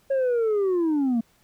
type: linear sweep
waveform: sine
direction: down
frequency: 551 to 222 Hz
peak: -17 dBFS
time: 0.1-1.21 s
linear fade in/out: 10 ms
effects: tanh soft clip ceiling -19 dBFS + pink hiss -62 dBFS RMS until 1.43 s